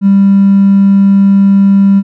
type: tone with hard clipping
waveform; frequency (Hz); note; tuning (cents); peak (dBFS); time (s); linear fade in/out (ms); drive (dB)
triangle; 197.2; G3; +11; -3; 0.01-2.03; 50; 3
effects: none